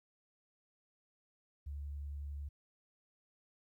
sine tone with vibrato, 71.7 Hz, D2, 41 cents flat, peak -40 dBFS, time 1.66-2.49 s, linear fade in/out 10 ms, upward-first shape sine, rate 11 Hz, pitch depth 10 cents each way, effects 13-bit

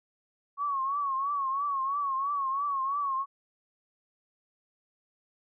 sine tone with vibrato, 1108.7 Hz, C#6, in tune, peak -27 dBFS, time 0.57-3.26 s, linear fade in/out 50 ms, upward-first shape triangle, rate 3 Hz, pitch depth 99 cents each way, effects none

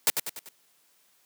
white noise with echo, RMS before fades -21 dBFS, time 0.07-0.1 s, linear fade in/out 0 ms, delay 97 ms, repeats 4, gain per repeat -6 dB, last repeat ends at 0.488 s, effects white hiss -65 dBFS RMS until 1.25 s + high-pass 150 Hz 12 dB/octave

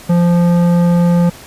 sine tone with tanh clipping, 173.5 Hz, F3, 11 cents flat, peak -10 dBFS, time 0.09-1.3 s, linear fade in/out 10 ms, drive 13 dB, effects pink hiss -36 dBFS RMS until 1.46 s + resampled to 32000 Hz

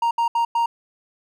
triangle tone bursts at uneven times, 932.3 Hz, A#5, in tune, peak -15 dBFS, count 4, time 0.02-0.11 / 0.18-0.28 / 0.35-0.45 / 0.55-0.66 s, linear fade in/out 5 ms, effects none

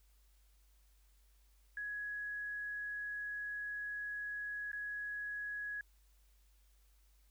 sine tone with dropouts, 1673 Hz, G#6, 12 cents sharp, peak -39 dBFS, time 1.77-5.81 s, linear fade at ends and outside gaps 2 ms, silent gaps 4.717-4.73 s, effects added 50 Hz sine -65 dBFS peak until 7.3 s + white hiss -75 dBFS RMS until 7.3 s

